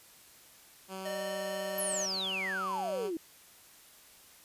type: tone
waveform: 10% pulse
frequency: 190.1 Hz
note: F#3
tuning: 47 cents sharp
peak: -31 dBFS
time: 0.88-3.11 s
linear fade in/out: 50 ms
type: tone with vibrato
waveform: square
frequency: 605 Hz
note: D#5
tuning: 49 cents flat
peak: -36 dBFS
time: 1.05-2.06 s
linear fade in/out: 10 ms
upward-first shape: sine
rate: 20 Hz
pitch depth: 26 cents each way
type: exponential sweep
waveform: sine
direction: down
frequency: 11840 to 310 Hz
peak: -32 dBFS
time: 1.78-3.17 s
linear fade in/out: 2 ms
effects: white hiss -57 dBFS RMS until 4.44 s + resampled to 32000 Hz